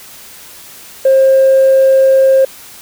triangle tone with tanh clipping, 533 Hz, C5, 32 cents sharp, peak -5 dBFS, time 1.05-2.45 s, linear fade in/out 5 ms, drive 5 dB, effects white hiss -35 dBFS RMS until 2.81 s

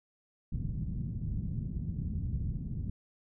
white low-pass noise, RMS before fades -35 dBFS, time 0.52-2.9 s, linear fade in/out 5 ms, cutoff 170 Hz, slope 24 dB/octave, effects none

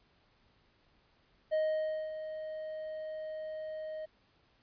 triangle tone with ADSR envelope, 624 Hz, D#5, 5 cents sharp, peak -25 dBFS, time 1.51-4.06 s, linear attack 24 ms, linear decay 570 ms, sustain -11 dB, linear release 13 ms, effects pink hiss -69 dBFS RMS until 4.62 s + resampled to 11025 Hz

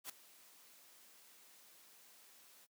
white noise with ADSR envelope, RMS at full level -44 dBFS, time 0.04-2.67 s, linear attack 56 ms, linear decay 3 ms, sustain -19 dB, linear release 32 ms, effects noise-tail reverb RT60 0.1 s tail -23 dB re dry + high-pass 200 Hz 12 dB/octave

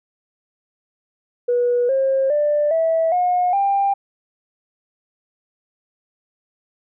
sine tone with pitch steps, 486 / 536.1 / 591.5 / 652.5 / 719.8 / 794.1 Hz, B4 / C5 / D5 / E5 / F#5 / G5, -28 / +42 / +12 / -18 / -48 / +22 cents, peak -14 dBFS, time 1.48-3.94 s, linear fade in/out 10 ms, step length 410 ms, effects tanh soft clip ceiling -10 dBFS

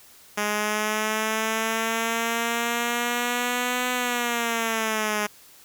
5% pulse linear two-way sweep, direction up then down, 207.7 to 250 to 207.7 Hz, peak -12 dBFS, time 0.37-5.27 s, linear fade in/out 10 ms, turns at 3.91 s, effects white hiss -51 dBFS RMS until 5.64 s

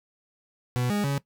40% pulse tone with pitch steps, 123.9 / 205.8 / 140.1 Hz, B2 / G#3 / C#3, +6 / -16 / +19 cents, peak -23 dBFS, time 0.76-1.18 s, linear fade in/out 0 ms, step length 140 ms, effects noise-tail reverb RT60 0.1 s tail -18 dB re dry

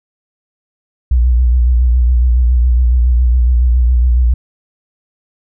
sine tone with vibrato, 61 Hz, B1, 21 cents flat, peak -7 dBFS, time 1.11-4.34 s, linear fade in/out 5 ms, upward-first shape sine, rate 7.2 Hz, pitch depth 65 cents each way, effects none

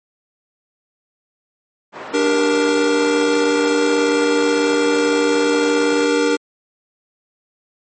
white band-pass noise, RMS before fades -32 dBFS, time 1.92-6.09 s, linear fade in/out 50 ms, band 260 to 1100 Hz, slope 12 dB/octave
square chord, G minor, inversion second, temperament just, 294 / 392 / 470.4 Hz, D4 / G4 / Bb4, +2 / 0 / +16 cents, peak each -19 / -23 / -17 dBFS, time 2.13-6.37 s, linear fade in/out 20 ms
effects MP3 32 kbps

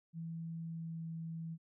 sine tone with pitch glide, 164.81 to 163.67 Hz, E3 to E3, 0 to -12 cents, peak -40 dBFS, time 0.13-1.58 s, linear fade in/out 50 ms, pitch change -12 cents, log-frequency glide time 0.62-1.05 s, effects none

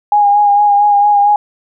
sine tone with vibrato, 820 Hz, G#5, 22 cents flat, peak -6 dBFS, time 0.12-1.36 s, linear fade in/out 2 ms, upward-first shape sine, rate 4.4 Hz, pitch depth 25 cents each way, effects none

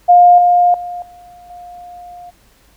sine tone with level steps, 708 Hz, F5, 23 cents sharp, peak -3 / -7 / -22 / -37 / -31 dBFS, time 0.08-2.31 s, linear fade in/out 20 ms, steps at 0.38 / 0.74 / 1.02 / 1.5 s, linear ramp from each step 2 ms, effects added 50 Hz sine -52 dBFS peak until 2.76 s + pink hiss -52 dBFS RMS until 2.76 s

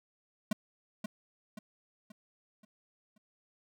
square tone with echo, 212.5 Hz, G#3, 40 cents sharp, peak -28 dBFS, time 0.51-0.53 s, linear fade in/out 5 ms, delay 530 ms, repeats 5, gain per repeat -7 dB, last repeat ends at 3.18 s, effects none

